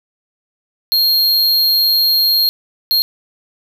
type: tone bursts at uneven times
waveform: square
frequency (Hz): 4234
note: C8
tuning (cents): +20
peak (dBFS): -11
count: 2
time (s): 0.92-2.49 / 2.91-3.02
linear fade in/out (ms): 0
effects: none

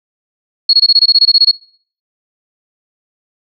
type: tone bursts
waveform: sine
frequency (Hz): 4329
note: C#8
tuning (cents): -42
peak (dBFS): -4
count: 13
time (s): 0.69-1.513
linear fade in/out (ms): 5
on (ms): 43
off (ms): 22
effects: noise-tail reverb RT60 0.5 s tail -23 dB re dry

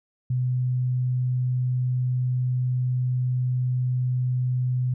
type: tone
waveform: sine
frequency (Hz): 126.1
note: B2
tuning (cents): +36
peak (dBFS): -21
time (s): 0.3-4.94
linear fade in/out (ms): 5
effects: none

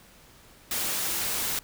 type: noise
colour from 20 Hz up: white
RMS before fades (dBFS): -29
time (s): 0.71-1.59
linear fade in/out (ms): 2
effects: pink hiss -54 dBFS RMS until 1.63 s

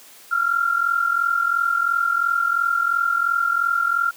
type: tone pair together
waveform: sine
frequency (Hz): 1354 / 1396.9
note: E6 / F6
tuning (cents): +46 / 0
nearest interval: minor second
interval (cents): 54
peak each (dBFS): -22 / -19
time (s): 0.31-4.11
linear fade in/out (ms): 10
effects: white hiss -46 dBFS RMS until 4.16 s + high-pass 200 Hz 12 dB/octave

